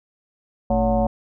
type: tone with frequency modulation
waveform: sine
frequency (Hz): 392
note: G4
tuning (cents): 0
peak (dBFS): -16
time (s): 0.7-1.07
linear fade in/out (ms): 5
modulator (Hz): 170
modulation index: 2.3
effects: none